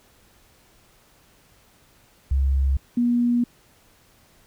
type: tone pair in turn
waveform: sine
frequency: 67.7 / 240.4 Hz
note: C#2 / B3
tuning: -40 / -46 cents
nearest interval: octave + minor seventh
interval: 2194 cents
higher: second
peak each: -17 dBFS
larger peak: neither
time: 2.31-2.77 / 2.97-3.44 s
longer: second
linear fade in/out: 5 ms
effects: pink hiss -57 dBFS RMS until 4.46 s